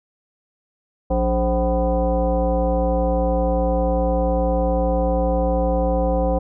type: tone with frequency modulation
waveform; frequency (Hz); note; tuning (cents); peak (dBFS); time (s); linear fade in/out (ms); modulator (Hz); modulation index
sine; 291.2; D4; -15; -16; 1.1-6.39; 10; 235; 1.9
effects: none